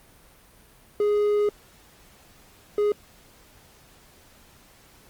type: tone bursts at uneven times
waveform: triangle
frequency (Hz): 415.3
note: G#4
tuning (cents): 0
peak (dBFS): -17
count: 2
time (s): 1-1.49 / 2.78-2.92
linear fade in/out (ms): 2
effects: pink hiss -54 dBFS RMS until 5.09 s + Opus 32 kbps